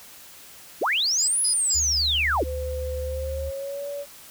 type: linear two-way sweep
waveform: sine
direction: up then down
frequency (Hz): 220 to 10548 to 220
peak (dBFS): -20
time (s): 0.81-2.44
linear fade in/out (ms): 10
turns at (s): 1.42
type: tone bursts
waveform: triangle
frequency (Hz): 4978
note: D#8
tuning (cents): 0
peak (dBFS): -24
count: 3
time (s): 1.18-1.8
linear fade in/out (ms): 10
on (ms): 100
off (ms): 160
type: tone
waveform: sine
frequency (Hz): 73.42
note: D2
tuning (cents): 0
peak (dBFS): -29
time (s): 1.74-3.51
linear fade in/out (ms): 20
type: tone with pitch glide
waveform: sine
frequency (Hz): 511 to 570.3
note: C5 to C#5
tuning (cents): -41 to +49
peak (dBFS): -29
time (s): 2.43-4.06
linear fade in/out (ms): 50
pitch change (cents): +190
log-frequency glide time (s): 3.02-3.87
effects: white hiss -46 dBFS RMS until 4.3 s

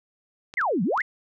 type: clicks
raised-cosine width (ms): 0.2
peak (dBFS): -23 / -24 / -23 / -25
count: 4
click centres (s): 0.539 / 0.613 / 0.976 / 1.006
type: exponential two-way sweep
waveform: sine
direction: down then up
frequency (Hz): 2200 to 163.3 to 2200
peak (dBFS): -21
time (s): 0.57-1.02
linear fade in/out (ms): 5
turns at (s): 0.83
effects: none

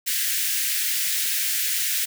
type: high-pass noise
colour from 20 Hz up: white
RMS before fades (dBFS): -24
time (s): 0.06-2.06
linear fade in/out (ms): 20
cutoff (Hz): 1600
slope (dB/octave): 48
effects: none

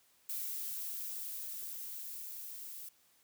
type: noise with level ramp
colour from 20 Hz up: violet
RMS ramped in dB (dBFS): -39 to -47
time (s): 0.29-2.89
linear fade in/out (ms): 5
effects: white hiss -69 dBFS RMS until 3.23 s + high-pass 60 Hz 12 dB/octave

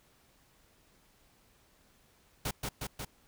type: noise with echo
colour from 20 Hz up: pink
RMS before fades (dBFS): -34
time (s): 2.45-2.51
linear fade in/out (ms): 5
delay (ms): 180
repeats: 3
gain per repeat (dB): -2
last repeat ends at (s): 3.05
effects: pink hiss -66 dBFS RMS until 3.27 s

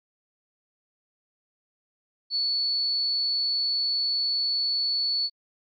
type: tone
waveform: sine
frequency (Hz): 4435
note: C#8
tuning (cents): 0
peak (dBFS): -23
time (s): 2.3-5.3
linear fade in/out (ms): 50
effects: AAC 48 kbps

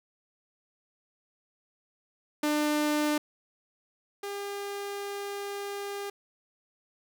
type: tone pair in turn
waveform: sawtooth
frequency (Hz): 299.2 / 402.5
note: D4 / G4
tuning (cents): +32 / +46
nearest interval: perfect fourth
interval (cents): 514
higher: second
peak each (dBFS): -21 / -30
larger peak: first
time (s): 2.43-3.18 / 4.23-6.1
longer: second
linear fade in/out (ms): 5
effects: none

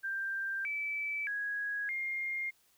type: tone with pitch steps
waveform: sine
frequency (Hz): 1580 / 2310 / 1658 / 2122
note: G6 / D7 / G#6 / C7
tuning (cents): +13 / -29 / -3 / +24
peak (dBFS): -33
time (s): 0.03-2.51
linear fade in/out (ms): 20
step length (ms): 620
effects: white hiss -69 dBFS RMS until 2.77 s

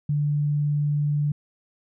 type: tone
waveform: sine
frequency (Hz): 146.9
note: D3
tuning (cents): +1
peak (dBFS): -20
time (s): 0.09-1.32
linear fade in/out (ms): 5
effects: none

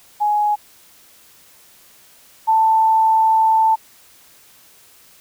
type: tone pair in turn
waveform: sine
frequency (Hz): 836 / 885.7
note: G#5 / A5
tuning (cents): +11 / +11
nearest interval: minor second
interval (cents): 100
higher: second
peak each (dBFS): -14 / -11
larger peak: second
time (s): 0.2-0.56 / 2.47-3.76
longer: second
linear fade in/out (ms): 20
effects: white hiss -49 dBFS RMS until 5.2 s

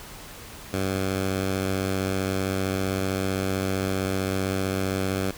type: tone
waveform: 10% pulse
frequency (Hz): 95.5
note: G2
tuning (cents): -45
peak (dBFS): -16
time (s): 0.73-5.31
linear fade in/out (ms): 5
effects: pink hiss -42 dBFS RMS until 5.37 s

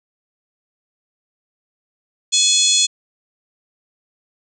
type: harmonic tone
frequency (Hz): 848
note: G#5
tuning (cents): +36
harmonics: 3 / 4 / 5 / 6 / 7 / 8 / 9 / 10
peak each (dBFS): -27 / -17 / -19 / -28 / -25 / -17 / -25 / -25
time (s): 2.32-2.87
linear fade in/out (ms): 20
effects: none

